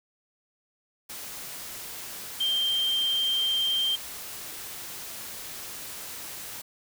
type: tone in noise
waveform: sine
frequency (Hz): 3159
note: G7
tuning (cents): +13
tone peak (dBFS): -23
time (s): 2.4-3.96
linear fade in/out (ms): 10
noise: white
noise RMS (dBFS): -39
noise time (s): 1.09-6.62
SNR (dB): +13
effects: none